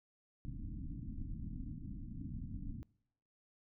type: low-pass noise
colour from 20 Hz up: pink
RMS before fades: -44 dBFS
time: 0.45-2.83 s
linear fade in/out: 0 ms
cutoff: 300 Hz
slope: 96 dB/octave
effects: noise-tail reverb RT60 0.8 s tail -25 dB re dry